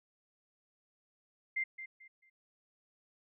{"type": "tone with echo", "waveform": "sine", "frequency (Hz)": 2093, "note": "C7", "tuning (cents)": 0, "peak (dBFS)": -31, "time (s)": [1.56, 1.64], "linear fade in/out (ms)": 10, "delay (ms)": 220, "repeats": 3, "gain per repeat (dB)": -11, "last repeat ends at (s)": 2.3, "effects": []}